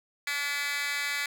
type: tone with high-pass filter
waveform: 10% pulse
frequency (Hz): 286.8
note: D4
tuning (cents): -41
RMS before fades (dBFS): -31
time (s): 0.27-1.26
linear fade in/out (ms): 2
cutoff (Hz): 2200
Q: 3.2
effects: none